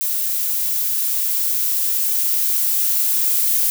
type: noise with level ramp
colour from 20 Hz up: violet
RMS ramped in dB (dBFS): -21 to -17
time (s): 0.01-3.7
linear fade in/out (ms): 0
effects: none